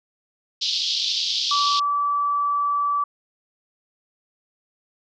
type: band-pass noise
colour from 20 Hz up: pink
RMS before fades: -24 dBFS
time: 0.61-1.8 s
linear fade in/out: 10 ms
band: 3200 to 5300 Hz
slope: 48 dB/octave
type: tone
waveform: sine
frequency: 1155 Hz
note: D6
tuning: 29 cents flat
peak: -19 dBFS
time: 1.51-3.04 s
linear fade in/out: 5 ms
effects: none